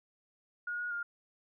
sine tone with pitch steps, 1438 / 1448 / 1410 Hz, F#6 / F#6 / F6, -50 / -38 / +16 cents, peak -34 dBFS, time 0.67-1.03 s, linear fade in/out 5 ms, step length 120 ms, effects none

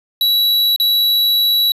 square tone with dropouts, 3918 Hz, B7, 15 cents flat, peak -12 dBFS, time 0.21-1.72 s, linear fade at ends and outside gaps 2 ms, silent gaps 0.762-0.799 s, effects resampled to 32000 Hz + 9-bit

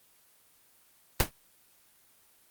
pink noise with exponential decay, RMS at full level -18 dBFS, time 1.2-1.31 s, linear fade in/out 1 ms, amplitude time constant 22 ms, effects white hiss -63 dBFS RMS until 2.5 s + Opus 24 kbps

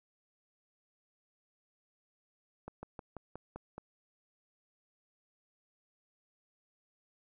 slowing click train, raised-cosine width 1 ms, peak -29 dBFS, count 7, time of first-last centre 2.68-3.78 s, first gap 150 ms, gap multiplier 1.08, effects none

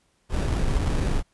brown noise with sample-and-hold, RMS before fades -23 dBFS, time 0.29-1.23 s, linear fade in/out 50 ms, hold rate 2100 Hz, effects pink hiss -67 dBFS RMS until 1.33 s + resampled to 24000 Hz

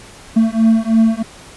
triangle beating tone pair, 222.5 / 225.6 Hz, A3 / A3, +20 / +44 cents, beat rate 3.1 Hz, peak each -11 dBFS, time 0.36-1.23 s, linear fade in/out 10 ms, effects pink hiss -39 dBFS RMS until 1.56 s + resampled to 24000 Hz

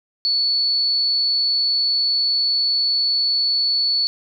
sine tone, 4435 Hz, C#8, in tune, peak -16 dBFS, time 0.25-4.07 s, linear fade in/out 0 ms, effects none

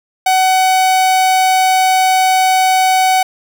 45% pulse tone, 750 Hz, F#5, 23 cents sharp, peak -9 dBFS, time 0.26-3.23 s, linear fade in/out 5 ms, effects none

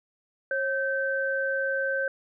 sine tone pair together, 542 / 1548 Hz, C#5 / G6, -39 / -22 cents, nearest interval octave + tritone, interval 1817 cents, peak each -28 / -27 dBFS, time 0.51-2.08 s, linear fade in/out 2 ms, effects none

